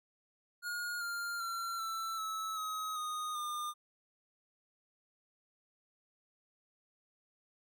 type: tone with pitch steps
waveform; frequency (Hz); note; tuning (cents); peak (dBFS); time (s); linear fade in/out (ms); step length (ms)
square; 1433 / 1398.7 / 1365.1 / 1332.4 / 1300.5 / 1269.3 / 1238.9 / 1209.2; F6 / F6 / F6 / E6 / E6 / D#6 / D#6 / D#6; +44 / +2 / -40 / +18 / -24 / +34 / -8 / -50; -37; 0.62-3.74; 50; 390
effects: none